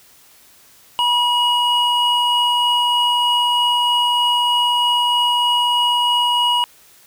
triangle tone pair together, 967.4 / 2899 Hz, B5 / F#7, -36 / -36 cents, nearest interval octave + perfect fifth, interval 1900 cents, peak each -15 dBFS, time 0.99-6.64 s, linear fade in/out 0 ms, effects white hiss -49 dBFS RMS until 7.06 s

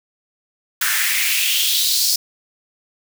white noise with high-pass filter sweep, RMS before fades -18 dBFS, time 0.81-2.16 s, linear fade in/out 5 ms, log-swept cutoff 1500 to 5100 Hz, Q 3.7, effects none

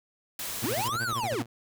white noise, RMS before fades -35 dBFS, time 0.39-0.88 s, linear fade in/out 2 ms
sawtooth tone with tremolo, 116.54 Hz, A#2, in tune, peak -28 dBFS, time 0.62-1.46 s, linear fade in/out 5 ms, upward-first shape sine, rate 13 Hz, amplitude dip 85%
square linear two-way sweep, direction up then down, 220 to 1568 to 220 Hz, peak -29 dBFS, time 0.64-1.42 s, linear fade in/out 0 ms, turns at 1.03 s
clicks, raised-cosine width 2 ms, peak -29 dBFS, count 5, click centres 0.892 / 0.956 / 1.127 / 1.237 / 1.326 s
effects none

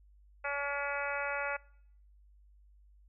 harmonic tone, 283.9 Hz, C#4, 41 cents sharp, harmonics 2 / 3 / 4 / 5 / 6 / 7 / 8 / 9, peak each -39 / -41 / -43 / -38 / -43 / -42 / -43 / -43 dBFS, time 0.44-1.57 s, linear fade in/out 10 ms, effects noise-tail reverb RT60 0.7 s tail -24 dB re dry + added 50 Hz sine -58 dBFS peak until 3.08 s

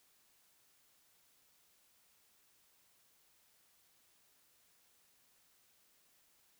silence, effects white hiss -71 dBFS RMS until 6.59 s

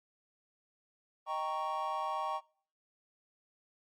triangle chord, Eb dominant seventh, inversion none, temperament equal, 622.3 / 784 / 932.3 / 1108.7 Hz, Eb5 / G5 / Bb5 / Db6, 0 / 0 / 0 / 0 cents, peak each -40 / -37 / -37 / -35 dBFS, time 1.26-2.41 s, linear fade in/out 50 ms, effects noise-tail reverb RT60 0.5 s tail -24 dB re dry + Opus 48 kbps

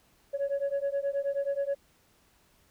sine beating tone pair, 554.4 / 563.8 Hz, C#5 / C#5, 0 / +29 cents, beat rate 9.4 Hz, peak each -29 dBFS, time 0.33-1.75 s, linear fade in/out 20 ms, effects tanh soft clip ceiling -24 dBFS + pink hiss -65 dBFS RMS until 2.7 s

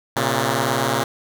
5% pulse beating tone pair, 117.3 / 135.3 Hz, A#2 / C#3, +11 / -42 cents, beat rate 18 Hz, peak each -10 dBFS, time 0.16-1.04 s, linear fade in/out 5 ms, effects none

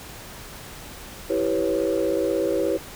sine chord, C# half-diminished seventh, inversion first, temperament equal with one note detuned, 329.6 / 392 / 493.9 / 550.5 Hz, E4 / G4 / B4 / C#5, 0 / 0 / 0 / -12 cents, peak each -25 dBFS, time 1.29-2.78 s, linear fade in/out 20 ms, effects tanh soft clip ceiling -13 dBFS + pink hiss -40 dBFS RMS until 2.95 s

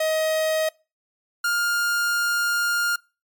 45% pulse tone pair in turn, 631 / 1409.6 Hz, D#5 / F6, +24 / +16 cents, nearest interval octave + major second, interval 1392 cents, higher second, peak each -20 dBFS, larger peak neither, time 0-0.69 / 1.44-2.96 s, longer second, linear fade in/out 5 ms, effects noise-tail reverb RT60 0.3 s tail -24 dB re dry + MP3 96 kbps

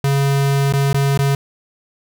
square tone with dropouts, 139 Hz, C#3, 5 cents sharp, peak -14 dBFS, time 0.04-1.35 s, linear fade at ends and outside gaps 2 ms, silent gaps 0.725-0.736 / 0.93-0.943 / 1.176-1.19 s, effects none

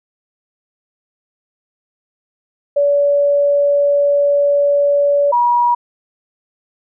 sine tone pair in turn, 572 / 962 Hz, D5 / B5, -46 / -46 cents, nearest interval major sixth, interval 900 cents, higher second, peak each -10 dBFS, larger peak neither, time 2.76-5.32 / 5.32-5.75 s, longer first, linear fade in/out 10 ms, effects none

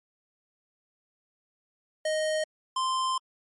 square tone pair in turn, 622.3 / 1042.2 Hz, D#5 / C6, 0 / -7 cents, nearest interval major sixth, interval 893 cents, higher second, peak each -26 dBFS, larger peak neither, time 2.05-2.44 / 2.76-3.18 s, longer second, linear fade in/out 5 ms, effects MP3 48 kbps

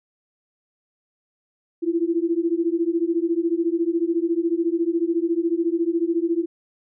sine beating tone pair, 329.6 / 343.6 Hz, E4 / F4, 0 / -28 cents, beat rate 14 Hz, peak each -22 dBFS, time 1.82-6.46 s, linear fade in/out 20 ms, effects none

